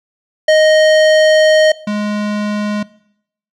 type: tone pair in turn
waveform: square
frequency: 622.3 / 208.6 Hz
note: D#5 / G#3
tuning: 0 / +8 cents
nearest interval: octave + perfect fifth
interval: 1892 cents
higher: first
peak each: -7 / -16 dBFS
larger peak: first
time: 0.48-1.72 / 1.87-2.83 s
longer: first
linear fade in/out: 5 ms
effects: noise-tail reverb RT60 0.7 s tail -20 dB re dry + low-pass 5000 Hz 12 dB/octave